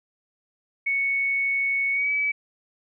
sine tone with pitch glide, 2217 to 2289 Hz, C#7 to D7, 0 to -45 cents, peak -21 dBFS, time 0.86-2.32 s, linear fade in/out 10 ms, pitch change +55 cents, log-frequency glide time 1.92-2.11 s, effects none

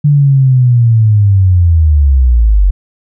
sine linear sweep, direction down, 148.2 to 45.19 Hz, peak -4 dBFS, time 0.04-2.71 s, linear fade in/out 10 ms, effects none

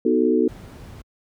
sine chord, B dominant seventh, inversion none, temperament equal, 246.9 / 311.1 / 370 / 440 Hz, B3 / D#4 / F#4 / A4, 0 / 0 / 0 / 0 cents, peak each -21 dBFS, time 0.05-0.48 s, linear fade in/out 5 ms
brown noise, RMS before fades -36 dBFS, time 0.48-1.02 s, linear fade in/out 10 ms
effects high-pass 60 Hz 12 dB/octave

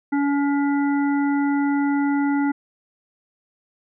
harmonic tone, 283.5 Hz, C#4, 39 cents sharp, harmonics 1 / 3 / 5 / 7, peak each -18 / -28 / -32 / -35 dBFS, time 0.12-2.52 s, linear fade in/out 10 ms, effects none

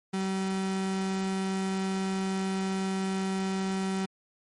35% pulse tone, 191.2 Hz, G3, 43 cents flat, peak -26 dBFS, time 0.13-4.06 s, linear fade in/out 10 ms, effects MP3 48 kbps

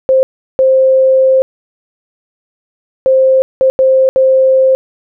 sine tone bursts at uneven times, 526 Hz, C5, 9 cents sharp, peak -5 dBFS, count 6, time 0.09-0.23 / 0.59-1.42 / 3.06-3.42 / 3.61-3.7 / 3.79-4.09 / 4.16-4.75 s, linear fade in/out 0 ms, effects none

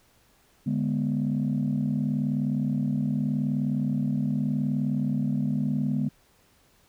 sine chord, G# diminished, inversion second, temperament equal, 146.83 / 207.7 / 246.9 Hz, D3 / G#3 / B3, 0 / 0 / 0 cents, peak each -27 dBFS, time 0.66-6.09 s, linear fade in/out 10 ms, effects tanh soft clip ceiling -17 dBFS + pink hiss -62 dBFS RMS until 6.88 s

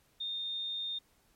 sine tone, 3649 Hz, A#7, 38 cents flat, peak -34 dBFS, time 0.2-0.99 s, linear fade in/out 10 ms, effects pink hiss -69 dBFS RMS until 1.35 s + MP3 64 kbps

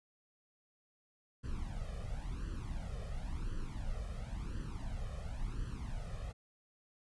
brown noise with flanger, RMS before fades -40 dBFS, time 1.43-6.33 s, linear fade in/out 20 ms, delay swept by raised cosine 0.66 to 1.66 ms, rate 0.95 Hz, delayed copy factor +0.85, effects resampled to 24000 Hz

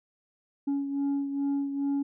sine beating tone pair, 279.7 / 282.1 Hz, C#4 / C#4, +16 / +30 cents, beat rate 2.4 Hz, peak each -25 / -32 dBFS, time 0.67-2.03 s, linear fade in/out 10 ms, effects tanh soft clip ceiling -24 dBFS

